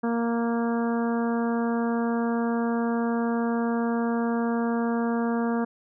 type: harmonic tone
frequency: 233.1 Hz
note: A#3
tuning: in tune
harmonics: 1 / 2 / 3 / 4 / 5 / 6 / 7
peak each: -24 / -30 / -34 / -36 / -38 / -40 / -41 dBFS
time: 0.03-5.65 s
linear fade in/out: 10 ms
effects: none